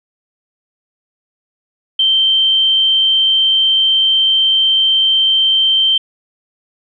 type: tone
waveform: sine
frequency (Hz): 3126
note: G7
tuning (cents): -6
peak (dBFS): -9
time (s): 1.99-5.98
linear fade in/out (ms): 5
effects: none